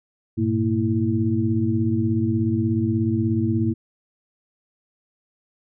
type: tone cluster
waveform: sine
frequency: 101.7 / 118.3 / 227.9 / 328.3 Hz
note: G#2 / A#2 / A#3 / E4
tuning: -36 / +26 / -39 / -7 cents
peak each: -24 / -25 / -23 / -24 dBFS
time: 0.37-3.74 s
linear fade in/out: 20 ms
effects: none